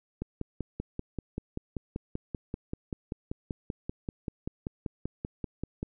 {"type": "click train", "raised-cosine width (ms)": 3, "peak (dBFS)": -20, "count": 30, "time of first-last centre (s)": [0.22, 5.829], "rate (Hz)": 5.17, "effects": []}